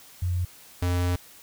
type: tone pair in turn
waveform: sine / square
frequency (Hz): 89.2 / 88.79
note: F2 / F2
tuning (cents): +37 / +29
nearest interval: unison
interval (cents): 8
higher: first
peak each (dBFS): -23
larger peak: neither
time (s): 0.22-0.45 / 0.82-1.16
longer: second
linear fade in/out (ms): 5
effects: white hiss -50 dBFS RMS until 1.42 s